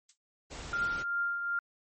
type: noise with exponential decay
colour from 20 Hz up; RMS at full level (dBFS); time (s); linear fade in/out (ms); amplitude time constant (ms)
violet; -41; 0.09-0.18; 5; 18
type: noise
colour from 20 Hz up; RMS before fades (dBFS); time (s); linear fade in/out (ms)
pink; -43; 0.5-1.04; 20
type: tone with tremolo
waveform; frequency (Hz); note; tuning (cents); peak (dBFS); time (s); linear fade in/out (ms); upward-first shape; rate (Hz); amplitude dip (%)
sine; 1397; F6; 0; -27; 0.73-1.59; 2; triangle; 2.6; 50
effects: MP3 32 kbps